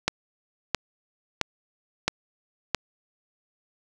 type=click train; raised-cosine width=0.2 ms; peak=-4 dBFS; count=5; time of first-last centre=0.08-2.747 s; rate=1.5 Hz; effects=none